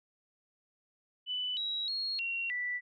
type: tone with pitch steps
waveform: sine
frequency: 2990 / 3865 / 4292 / 2744 / 1969 Hz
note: F#7 / B7 / C8 / F7 / B6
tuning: +17 / -38 / +43 / -31 / -6 cents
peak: -32 dBFS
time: 1.26-2.81 s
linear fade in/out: 50 ms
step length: 310 ms
effects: none